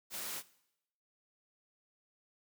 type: noise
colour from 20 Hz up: white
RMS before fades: -41 dBFS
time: 0.1-0.43 s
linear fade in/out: 50 ms
effects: noise-tail reverb RT60 0.8 s tail -19 dB re dry + high-pass 150 Hz 12 dB/octave